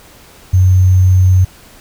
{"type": "tone with sample-and-hold", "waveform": "sine", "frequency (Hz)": 92.5, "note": "F#2", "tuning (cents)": 0, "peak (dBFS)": -5, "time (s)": [0.53, 1.45], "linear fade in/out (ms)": 10, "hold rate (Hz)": 6300, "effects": ["pink hiss -41 dBFS RMS until 1.8 s"]}